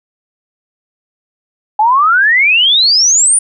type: exponential sweep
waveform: sine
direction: up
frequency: 830.6 to 9700 Hz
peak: -6 dBFS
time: 1.79-3.39 s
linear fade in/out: 5 ms
effects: none